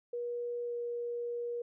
sine tone with pitch glide, 480.1 to 476.8 Hz, B4 to A#4, -49 to +39 cents, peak -34 dBFS, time 0.13-1.62 s, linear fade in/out 5 ms, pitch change -12 cents, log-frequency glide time 0.64-0.74 s, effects none

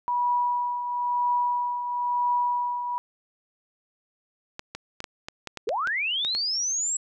sine tone with tremolo, 973 Hz, B5, 26 cents flat, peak -20 dBFS, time 0.08-2.98 s, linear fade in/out 0 ms, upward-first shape triangle, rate 1 Hz, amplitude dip 60%
clicks, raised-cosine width 0.2 ms, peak -17 dBFS, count 11, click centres 4.594 / 4.75 / 5.004 / 5.042 / 5.285 / 5.473 / 5.573 / 5.691 / 5.873 / 6.249 / 6.35 s
sine linear sweep, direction up, 370 to 7760 Hz, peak -24 dBFS, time 5.67-6.97 s, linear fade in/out 5 ms
effects none

